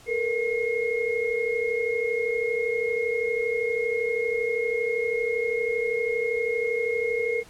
sine tone cluster, 443.9 / 476.5 / 2152 Hz, A4 / A#4 / C7, +15 / +38 / +48 cents, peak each -28 / -26 / -29 dBFS, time 0.06-7.44 s, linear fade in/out 50 ms, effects pink hiss -51 dBFS RMS until 7.49 s + low-pass 11000 Hz 12 dB/octave

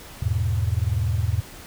sine chord, E major, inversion none, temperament equal, 82.41 / 103.83 / 123.47 Hz, E2 / G#2 / B2, 0 / 0 / 0 cents, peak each -24 / -23 / -27 dBFS, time 0.22-1.41 s, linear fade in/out 5 ms, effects pink hiss -42 dBFS RMS until 1.66 s

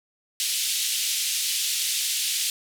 pink band-pass noise, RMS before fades -26 dBFS, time 0.4-2.5 s, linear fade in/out 0 ms, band 2900 to 13000 Hz, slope 24 dB/octave, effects none

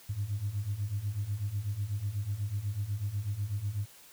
sine beating tone pair, 97.5 / 105.6 Hz, G2 / G#2, -9 / +29 cents, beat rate 8.1 Hz, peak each -35 / -32 dBFS, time 0.09-3.86 s, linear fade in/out 10 ms, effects tanh soft clip ceiling -24 dBFS + white hiss -55 dBFS RMS until 4.12 s

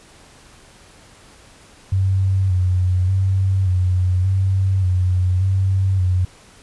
sine tone with vibrato, 93.4 Hz, F#2, 17 cents sharp, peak -14 dBFS, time 1.92-6.25 s, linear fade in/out 5 ms, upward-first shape square, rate 0.86 Hz, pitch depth 41 cents each way, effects pink hiss -47 dBFS RMS until 6.62 s + resampled to 24000 Hz

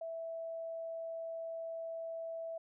sine tone, 658 Hz, E5, 3 cents flat, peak -39 dBFS, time 0.01-2.58 s, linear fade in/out 5 ms, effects none

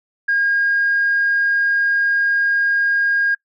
sine tone, 1624 Hz, G#6, 39 cents flat, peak -13 dBFS, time 0.28-3.35 s, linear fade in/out 10 ms, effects noise-tail reverb RT60 0.1 s tail -24 dB re dry + tanh soft clip ceiling -9 dBFS

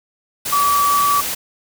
sine tone in noise, 1148 Hz, D6, 40 cents flat, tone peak -13 dBFS, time 0.52-1.21 s, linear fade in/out 10 ms, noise white, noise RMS -23 dBFS, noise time 0.45-1.35 s, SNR +7 dB, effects none

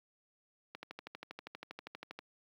click train, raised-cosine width 0.3 ms, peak -28 dBFS, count 19, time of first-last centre 0.75-2.19 s, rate 12.5 Hz, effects high-pass 200 Hz 12 dB/octave + 11-bit

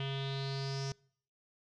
square tone with low-pass filter sweep, 136.6 Hz, C#3, 25 cents flat, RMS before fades -37 dBFS, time 0-0.92 s, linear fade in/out 2 ms, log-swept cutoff 3100 to 5700 Hz, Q 6.4, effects noise-tail reverb RT60 0.6 s tail -25 dB re dry

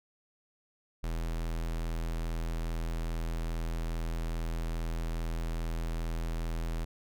square tone, 41.2 Hz, E1, in tune, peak -32 dBFS, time 1.03-6.85 s, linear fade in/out 10 ms, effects none

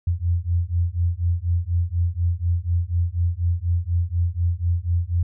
sine beating tone pair, 84.6 / 88.7 Hz, E2 / F2, +45 / +27 cents, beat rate 4.1 Hz, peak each -22 dBFS, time 0.07-5.23 s, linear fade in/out 5 ms, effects none

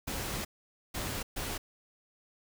pink noise bursts at uneven times, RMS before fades -36 dBFS, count 3, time 0.07-0.45 / 0.94-1.23 / 1.36-1.58 s, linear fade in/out 10 ms, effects none

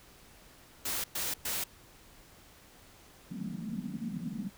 white noise bursts, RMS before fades -34 dBFS, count 3, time 0.85-1.64 s, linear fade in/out 5 ms, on 190 ms, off 110 ms
pink band-pass noise, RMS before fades -38 dBFS, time 3.3-4.5 s, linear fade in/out 20 ms, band 170 to 240 Hz, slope 48 dB/octave
effects pink hiss -57 dBFS RMS until 4.57 s

